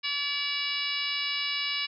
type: harmonic tone with a mistuned harmonic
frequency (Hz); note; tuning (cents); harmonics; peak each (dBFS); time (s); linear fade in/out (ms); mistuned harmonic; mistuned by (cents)
573; D5; -43; 2 / 3 / 4 / 5 / 6 / 7 / 8 / 9; -42 / -41 / -33 / -33 / -41 / -34 / -40 / -37; 0.03-1.87; 20; 7; -27
effects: none